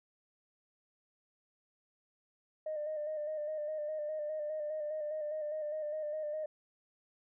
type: tone with vibrato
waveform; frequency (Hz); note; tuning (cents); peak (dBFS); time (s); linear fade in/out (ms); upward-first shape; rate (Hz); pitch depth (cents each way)
sine; 609; D#5; -37; -34; 2.66-6.46; 5; square; 4.9; 34
effects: tanh soft clip ceiling -30 dBFS